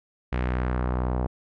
sawtooth tone with low-pass filter sweep, 62.2 Hz, B1, 13 cents sharp, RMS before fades -26 dBFS, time 0.32-1.27 s, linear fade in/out 10 ms, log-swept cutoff 2300 to 830 Hz, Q 1.5, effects none

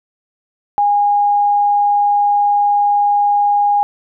sine tone, 819 Hz, G#5, 24 cents flat, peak -10 dBFS, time 0.78-3.83 s, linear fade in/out 0 ms, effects none

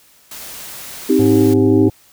white noise, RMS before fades -32 dBFS, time 0.31-1.54 s, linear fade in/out 5 ms
sine chord, C minor, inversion none, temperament just, 261.6 / 314 / 392.4 Hz, C4 / Eb4 / G4, 0 / +16 / +2 cents, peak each -14 dBFS, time 1.09-1.89 s, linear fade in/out 10 ms
harmonic tone, 105.4 Hz, G#2, 26 cents sharp, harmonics 1 / 3 / 5 / 7 / 8, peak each -17 / -27 / -31 / -34 / -35 dBFS, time 1.19-1.9 s, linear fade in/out 5 ms
effects white hiss -50 dBFS RMS until 2.12 s

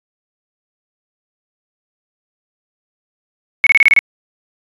sine tone bursts, 2208 Hz, C#7, 7 cents flat, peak -5 dBFS, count 7, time 3.64-3.99 s, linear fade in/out 0 ms, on 26 ms, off 28 ms, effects resampled to 22050 Hz

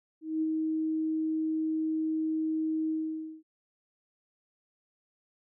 sine tone with ADSR envelope, 316 Hz, D#4, 27 cents sharp, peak -25 dBFS, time 0.21-3.43 s, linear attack 210 ms, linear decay 33 ms, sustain -2 dB, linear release 530 ms, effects none

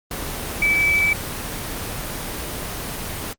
sine tone in noise, 2305 Hz, D7, 33 cents flat, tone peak -15 dBFS, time 0.62-1.13 s, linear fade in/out 2 ms, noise pink, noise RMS -28 dBFS, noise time 0.11-3.33 s, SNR +10 dB, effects Opus 24 kbps

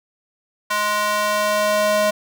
square tone with high-pass filter sweep, 209.2 Hz, G#3, 13 cents sharp, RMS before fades -19 dBFS, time 0.7-2.11 s, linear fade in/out 10 ms, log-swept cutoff 1100 to 550 Hz, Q 1.8, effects none

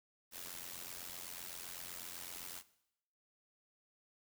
white noise with amplitude modulation, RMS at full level -44 dBFS, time 0.31-2.63 s, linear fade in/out 50 ms, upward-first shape sine, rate 87.9 Hz, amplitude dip 80%, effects noise-tail reverb RT60 0.8 s tail -18 dB re dry

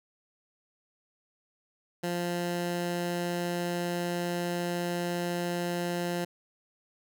15% pulse tone, 174.61 Hz, F3, in tune, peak -23 dBFS, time 2.03-6.25 s, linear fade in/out 10 ms, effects none

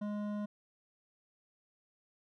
triangle tone with hard clipping, 207.7 Hz, G#3, in tune, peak -37 dBFS, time 0.01-0.46 s, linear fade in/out 10 ms, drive 15 dB, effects none

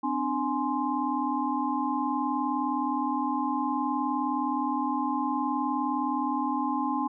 sine tone cluster, 256.2 / 295.6 / 837 / 1046 Hz, C4 / D4 / G#5 / C6, -36 / +11 / +13 / -1 cents, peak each -31 dBFS, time 0.03-7.08 s, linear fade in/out 10 ms, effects none

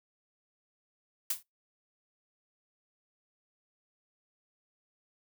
blue noise with exponential decay, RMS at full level -26 dBFS, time 1.3-1.43 s, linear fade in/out 5 ms, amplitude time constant 28 ms, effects noise-tail reverb RT60 0.2 s tail -25 dB re dry

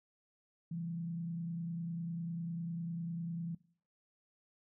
sine tone with frequency modulation, 168.2 Hz, E3, 35 cents sharp, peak -37 dBFS, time 0.71-3.55 s, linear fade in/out 5 ms, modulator 30 Hz, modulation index 0.43, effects noise-tail reverb RT60 0.5 s tail -20 dB re dry

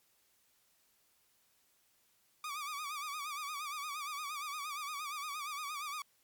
sawtooth tone with vibrato, 1183 Hz, D6, 12 cents sharp, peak -35 dBFS, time 2.44-6.02 s, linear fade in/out 2 ms, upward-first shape sine, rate 8.6 Hz, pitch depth 96 cents each way, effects white hiss -72 dBFS RMS until 6.23 s + MP3 96 kbps

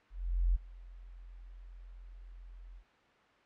sine tone with ADSR envelope, 43.65 Hz, F1, in tune, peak -24 dBFS, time 0.1-2.84 s, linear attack 450 ms, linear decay 16 ms, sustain -23 dB, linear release 75 ms, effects white hiss -64 dBFS RMS until 3.45 s + low-pass 2000 Hz 12 dB/octave

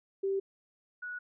sine tone pair in turn, 390 / 1465.7 Hz, G4 / F#6, -9 / -17 cents, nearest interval octave + major seventh, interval 2292 cents, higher second, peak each -28 / -37 dBFS, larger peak first, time 0.23-0.4 / 1.02-1.19 s, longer neither, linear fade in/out 10 ms, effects none

